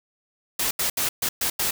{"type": "noise bursts at uneven times", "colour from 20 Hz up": "white", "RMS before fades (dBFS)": -24, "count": 6, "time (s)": [[0.59, 0.71], [0.79, 0.9], [0.97, 1.09], [1.22, 1.29], [1.41, 1.5], [1.59, 1.71]], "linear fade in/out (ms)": 5, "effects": []}